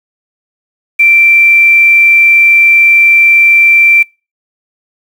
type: tone with quantisation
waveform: sine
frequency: 2349 Hz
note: D7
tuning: in tune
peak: -3 dBFS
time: 0.99-4.03 s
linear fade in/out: 10 ms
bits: 5
effects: noise-tail reverb RT60 0.3 s tail -25 dB re dry